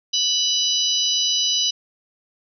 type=harmonic tone; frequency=987.8 Hz; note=B5; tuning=in tune; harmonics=3 / 4 / 5 / 6; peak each=-22 / -23 / -24 / -25 dBFS; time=0.13-1.71 s; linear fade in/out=10 ms; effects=none